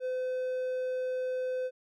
triangle tone, 510 Hz, C5, 44 cents flat, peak -28 dBFS, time 0-1.71 s, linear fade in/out 50 ms, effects none

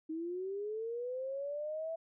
sine linear sweep, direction up, 311.7 to 661 Hz, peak -36 dBFS, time 0.09-1.96 s, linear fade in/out 10 ms, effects none

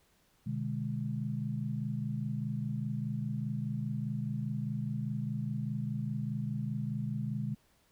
sine chord, G# diminished, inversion first, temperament just, 124.59 / 149.51 / 207.7 Hz, B2 / D3 / G#3, +16 / +31 / 0 cents, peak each -36 / -37 / -37 dBFS, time 0.46-7.55 s, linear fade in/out 10 ms, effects pink hiss -69 dBFS RMS until 7.91 s

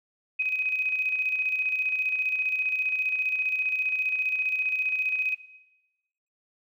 sine tone with tremolo, 2522 Hz, D#7, 23 cents sharp, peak -22 dBFS, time 0.39-5.35 s, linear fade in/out 10 ms, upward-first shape square, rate 15 Hz, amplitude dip 40%, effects noise-tail reverb RT60 1.0 s tail -17 dB re dry

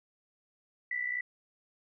sine tone with amplitude modulation, 1975.5 Hz, B6, in tune, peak -28 dBFS, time 0.91-1.21 s, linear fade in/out 5 ms, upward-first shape sine, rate 62.1 Hz, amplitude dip 70%, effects none

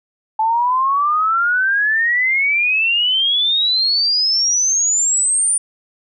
sine exponential sweep, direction up, 867 to 9397 Hz, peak -13 dBFS, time 0.39-5.58 s, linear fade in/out 5 ms, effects none

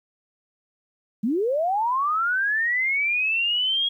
sine linear sweep, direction up, 196 to 3309 Hz, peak -20 dBFS, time 1.23-3.89 s, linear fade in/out 10 ms, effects 10-bit

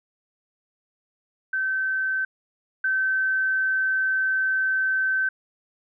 sine tone pair in turn, 1540 / 1540 Hz, G6 / G6, -31 / -31 cents, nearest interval unison, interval 0 cents, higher neither, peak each -22 / -20 dBFS, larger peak second, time 1.53-2.25 / 2.84-5.29 s, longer second, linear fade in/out 5 ms, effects none

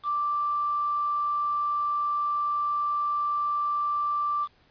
sine tone with quantisation, 1174.7 Hz, D6, in tune, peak -24 dBFS, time 0.03-4.48 s, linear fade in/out 50 ms, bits 7, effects pink hiss -62 dBFS RMS until 4.7 s + resampled to 11025 Hz

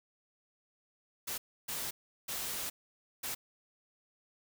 white noise bursts at uneven times, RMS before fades -38 dBFS, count 4, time 1.27-1.38 / 1.68-1.91 / 2.28-2.7 / 3.23-3.35 s, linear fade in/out 10 ms, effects none

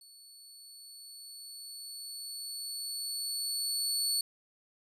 25% pulse tone with level ramp, 4435 Hz, C#8, in tune, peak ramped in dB -49 to -23 dBFS, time 0.01-4.21 s, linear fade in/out 2 ms, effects none

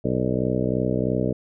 harmonic tone with a mistuned harmonic, 63.1 Hz, B1, 38 cents sharp, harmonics 1 / 2 / 3 / 4 / 5 / 6 / 7 / 8 / 9 / 10, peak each -36 / -27 / -27 / -28 / -29 / -33 / -28 / -32 / -33 / -33 dBFS, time 0.04-1.33 s, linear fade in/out 10 ms, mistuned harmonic 10, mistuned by -55 cents, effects none

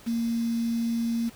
sine tone with quantisation, 231.6 Hz, A#3, 11 cents flat, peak -24 dBFS, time 0.06-1.3 s, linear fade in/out 20 ms, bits 7, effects pink hiss -51 dBFS RMS until 1.35 s

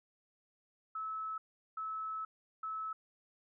sine tone bursts at uneven times, 1300 Hz, E6, 24 cents flat, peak -37 dBFS, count 3, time 0.95-1.38 / 1.77-2.25 / 2.63-2.93 s, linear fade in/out 5 ms, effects none

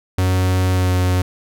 45% pulse tone with pitch glide, 92.5 to 91.23 Hz, F#2 to F#2, 0 to -24 cents, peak -14 dBFS, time 0.18-1.22 s, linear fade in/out 5 ms, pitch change -24 cents, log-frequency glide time 0.69-0.94 s, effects none

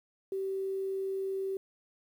sine tone with quantisation, 385.9 Hz, G4, 27 cents flat, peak -31 dBFS, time 0.32-1.57 s, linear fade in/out 2 ms, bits 10, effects none

